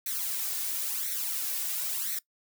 blue noise with flanger, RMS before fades -32 dBFS, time 0.06-2.19 s, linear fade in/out 5 ms, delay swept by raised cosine 0.5 to 2.8 ms, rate 0.97 Hz, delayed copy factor +0.75, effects noise-tail reverb RT60 0.1 s tail -20 dB re dry

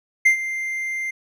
triangle tone with ADSR envelope, 2093 Hz, C7, in tune, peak -8 dBFS, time 0.25-1.11 s, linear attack 12 ms, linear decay 99 ms, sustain -14 dB, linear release 10 ms, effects none

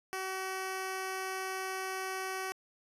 10% pulse tone, 378.7 Hz, F#4, 40 cents sharp, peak -27 dBFS, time 0.13-2.52 s, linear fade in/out 0 ms, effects resampled to 32000 Hz

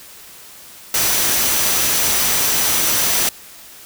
sine tone in noise, 5920 Hz, F#8, in tune, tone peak -25 dBFS, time 0.94-3.29 s, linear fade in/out 2 ms, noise white, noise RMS -17 dBFS, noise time 0.94-3.29 s, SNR -11 dB, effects white hiss -40 dBFS RMS until 3.85 s

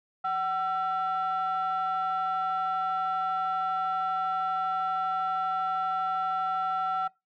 triangle ring-modulated tone, 293.7 Hz, D4, in tune, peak -20 dBFS, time 0.24-7.08 s, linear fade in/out 10 ms, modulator 1050 Hz, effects noise-tail reverb RT60 0.2 s tail -23 dB re dry + tanh soft clip ceiling -21 dBFS

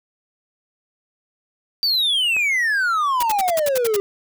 triangle exponential sweep, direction down, 4699 to 394.1 Hz, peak -15 dBFS, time 1.83-4 s, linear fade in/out 0 ms
click, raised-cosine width 0.5 ms, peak -18 dBFS, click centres 2.366 s
white noise bursts, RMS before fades -25 dBFS, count 9, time 3.2-3.965 s, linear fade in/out 5 ms, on 29 ms, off 63 ms
effects none

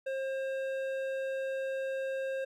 sine tone with hard clipping, 534 Hz, C5, 35 cents sharp, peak -34 dBFS, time 0.06-2.45 s, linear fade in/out 10 ms, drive 10 dB, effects none

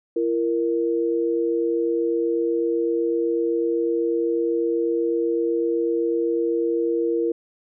sine tone pair together, 338.2 / 466.2 Hz, E4 / A#4, +44 / 0 cents, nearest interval tritone, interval 556 cents, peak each -22 dBFS, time 0.16-7.32 s, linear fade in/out 5 ms, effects none

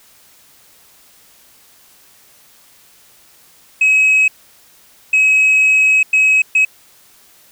sine tone bursts at uneven times, 2554 Hz, D#7, 45 cents sharp, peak -6 dBFS, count 4, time 3.81-4.28 / 5.13-6.03 / 6.13-6.42 / 6.55-6.65 s, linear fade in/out 5 ms, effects tanh soft clip ceiling -7 dBFS + white hiss -48 dBFS RMS until 7.51 s

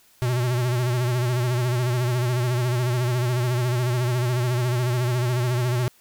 square tone with vibrato, 123.47 Hz, B2, in tune, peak -21 dBFS, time 0.22-5.88 s, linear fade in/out 0 ms, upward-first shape sine, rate 14 Hz, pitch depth 66 cents each way, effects white hiss -57 dBFS RMS until 6 s

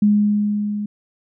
sine tone with level ramp, 207.7 Hz, G#3, in tune, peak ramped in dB -10 to -22 dBFS, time 0.02-0.86 s, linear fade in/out 5 ms, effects none

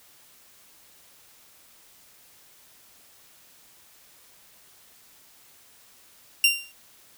sawtooth tone with exponential decay, 2773 Hz, F7, 13 cents flat, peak -10 dBFS, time 6.44-6.72 s, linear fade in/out 2 ms, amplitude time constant 60 ms, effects white hiss -55 dBFS RMS until 7.17 s

